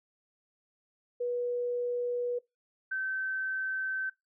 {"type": "tone pair in turn", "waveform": "sine", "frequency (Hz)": [486.6, 1541], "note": ["B4", "G6"], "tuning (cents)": [-26, -30], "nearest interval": "octave + minor sixth", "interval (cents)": 1996, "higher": "second", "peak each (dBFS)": [-29, -30], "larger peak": "first", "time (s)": [[1.2, 2.39], [2.91, 4.1]], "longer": "neither", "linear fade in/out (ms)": 10, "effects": ["noise-tail reverb RT60 0.2 s tail -22 dB re dry"]}